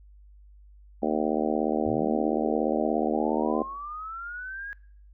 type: harmonic tone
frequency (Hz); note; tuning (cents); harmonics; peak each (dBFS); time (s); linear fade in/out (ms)
77; D#2; -17; 3 / 4 / 5 / 6 / 7 / 8 / 9 / 10; -29 / -30 / -31 / -32 / -32 / -33 / -34 / -34; 1.02-3.63; 10
type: linear sweep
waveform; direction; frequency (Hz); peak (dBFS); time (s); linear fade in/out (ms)
sine; up; 82.41 to 1661.2; -34; 1.86-4.73; 0
effects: noise-tail reverb RT60 0.6 s tail -23 dB re dry + added 50 Hz sine -49 dBFS peak until 5.13 s